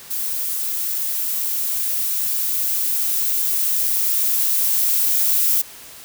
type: noise with level ramp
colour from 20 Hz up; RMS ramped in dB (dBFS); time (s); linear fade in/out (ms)
violet; -24 to -17; 0.1-5.62; 10
effects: white hiss -40 dBFS RMS until 6.04 s